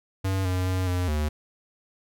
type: tone with pitch steps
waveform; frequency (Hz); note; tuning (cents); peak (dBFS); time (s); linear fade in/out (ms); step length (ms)
square; 95.7 / 91.8 / 92.7 / 89.9 / 75.5; G2 / F#2 / F#2 / F#2 / D2; -41 / -13 / +4 / -49 / +48; -24; 0.24-1.29; 10; 210
effects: none